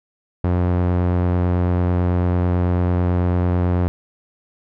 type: tone with low-pass filter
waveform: sawtooth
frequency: 89.1 Hz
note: F2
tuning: 35 cents sharp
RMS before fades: -18 dBFS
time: 0.44-3.88 s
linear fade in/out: 0 ms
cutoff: 1200 Hz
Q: 0.56
effects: none